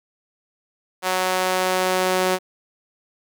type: tone with high-pass filter sweep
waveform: sawtooth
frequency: 185 Hz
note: F#3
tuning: in tune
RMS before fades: -21 dBFS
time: 1.02-2.39 s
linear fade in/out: 50 ms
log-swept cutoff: 690 to 410 Hz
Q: 1.1
effects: none